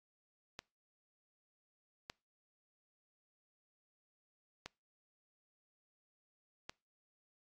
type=clicks; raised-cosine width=0.2 ms; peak=-26 dBFS; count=4; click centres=0.591 / 2.099 / 4.66 / 6.695 s; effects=noise-tail reverb RT60 0.3 s tail -26 dB re dry + AAC 32 kbps